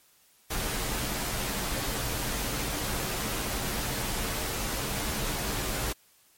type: noise with comb filter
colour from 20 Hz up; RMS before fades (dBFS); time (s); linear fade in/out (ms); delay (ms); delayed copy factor
pink; -31; 0.5-5.93; 10; 12; -0.5
effects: white hiss -62 dBFS RMS until 6.37 s + MP3 64 kbps